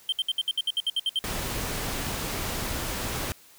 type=tone bursts; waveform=triangle; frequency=3136 Hz; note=G7; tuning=in tune; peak=-21 dBFS; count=12; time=0.09-1.19 s; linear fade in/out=2 ms; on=33 ms; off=64 ms
type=noise; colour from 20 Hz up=pink; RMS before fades=-31 dBFS; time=1.24-3.32 s; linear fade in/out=0 ms
effects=white hiss -54 dBFS RMS until 3.58 s